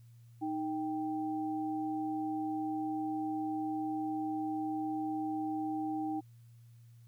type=tone pair together; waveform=sine; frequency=311.1 / 784 Hz; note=D#4 / G5; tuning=0 / 0 cents; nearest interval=octave + major third; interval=1600 cents; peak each=-34 / -38 dBFS; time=0.41-6.21 s; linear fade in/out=20 ms; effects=added 117 Hz sine -54 dBFS peak until 7.07 s + white hiss -74 dBFS RMS until 7.07 s